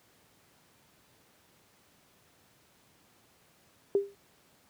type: tone with exponential decay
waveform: sine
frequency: 399.2 Hz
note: G4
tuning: 32 cents sharp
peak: -19 dBFS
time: 3.95-4.15 s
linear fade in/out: 1 ms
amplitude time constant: 42 ms
effects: pink hiss -64 dBFS RMS until 4.69 s + high-pass 100 Hz 12 dB/octave